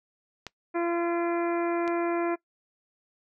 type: clicks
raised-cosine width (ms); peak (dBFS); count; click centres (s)
0.2; -19 / -22; 2; 0.467 / 1.878
type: harmonic tone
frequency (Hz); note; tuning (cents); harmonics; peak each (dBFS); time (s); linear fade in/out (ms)
341.9; F4; -37; 1 / 2 / 3 / 4 / 5 / 6 / 7; -26 / -32 / -36 / -38 / -40 / -42 / -43; 0.74-2.36; 20
effects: noise-tail reverb RT60 0.1 s tail -21 dB re dry